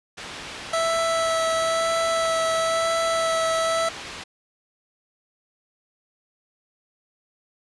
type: low-pass noise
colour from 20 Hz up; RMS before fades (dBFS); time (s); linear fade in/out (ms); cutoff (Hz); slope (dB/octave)
white; -37; 0.17-4.24; 10; 3700; 12
type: tone with vibrato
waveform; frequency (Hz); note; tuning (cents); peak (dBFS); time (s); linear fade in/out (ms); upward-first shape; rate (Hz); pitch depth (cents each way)
25% pulse; 657; E5; -6; -17; 0.73-3.89; 5; sine; 1; 12
effects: resampled to 24000 Hz